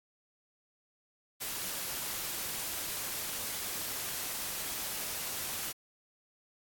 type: noise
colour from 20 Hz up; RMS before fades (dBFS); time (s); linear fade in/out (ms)
white; -37; 1.4-5.73; 20
effects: AAC 64 kbps